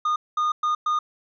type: tone bursts at uneven times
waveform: triangle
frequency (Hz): 1224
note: D#6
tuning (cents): -29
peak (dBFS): -18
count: 4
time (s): 0.05-0.16 / 0.37-0.52 / 0.63-0.75 / 0.86-0.99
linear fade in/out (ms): 5
effects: resampled to 16000 Hz